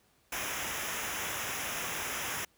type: noise with comb filter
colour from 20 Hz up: pink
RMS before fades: -36 dBFS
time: 0.32-2.45 s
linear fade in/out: 5 ms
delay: 0.23 ms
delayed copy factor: -0.75
effects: pink hiss -68 dBFS RMS until 2.57 s + high-pass 60 Hz 12 dB/octave